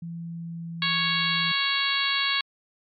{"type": "tone with pitch glide", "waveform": "sine", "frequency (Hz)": [168.2, 166.46], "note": ["E3", "E3"], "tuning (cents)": [35, 17], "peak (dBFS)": -32, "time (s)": [0.02, 1.52], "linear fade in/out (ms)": 5, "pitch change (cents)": -18, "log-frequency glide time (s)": [0.17, 1.21]}
{"type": "harmonic tone", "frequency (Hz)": 554.4, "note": "C#5", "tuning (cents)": 0, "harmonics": [2, 3, 4, 5, 6, 7, 8], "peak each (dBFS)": [-31, -30, -29, -31, -29, -29, -31], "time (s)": [0.82, 2.41], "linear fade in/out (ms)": 2}
{"effects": ["MP3 48 kbps"]}